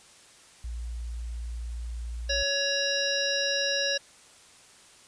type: tone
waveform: sine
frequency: 58.5 Hz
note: A#1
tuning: 7 cents sharp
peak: -32 dBFS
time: 0.64-2.43 s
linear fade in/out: 5 ms
type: harmonic tone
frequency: 559 Hz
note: C#5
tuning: 14 cents sharp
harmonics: 1 / 3 / 5 / 7 / 9 / 10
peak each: -31 / -31 / -34 / -32 / -35 / -31 dBFS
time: 2.29-3.98 s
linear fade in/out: 10 ms
effects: white hiss -54 dBFS RMS until 5.07 s + resampled to 22050 Hz